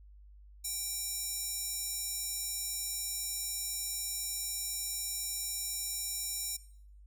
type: tone with high-pass filter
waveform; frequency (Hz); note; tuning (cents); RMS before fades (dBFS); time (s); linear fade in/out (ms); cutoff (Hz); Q
square; 782; G5; -4; -37; 0.64-6.57; 10; 7400; 1.8
effects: noise-tail reverb RT60 0.7 s tail -20 dB re dry + added 50 Hz sine -52 dBFS peak until 7.06 s